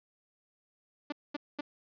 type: tone bursts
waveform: sawtooth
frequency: 292.8 Hz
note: D4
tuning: 5 cents flat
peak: -29 dBFS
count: 3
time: 1.1-1.609 s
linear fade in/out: 5 ms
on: 23 ms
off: 220 ms
effects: resampled to 11025 Hz + 11-bit